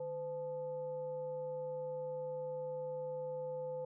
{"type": "tone with frequency modulation", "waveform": "sine", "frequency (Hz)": 510, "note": "C5", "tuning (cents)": -44, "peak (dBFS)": -38, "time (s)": [0, 3.85], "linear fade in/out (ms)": 5, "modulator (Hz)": 360, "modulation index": 0.42, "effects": []}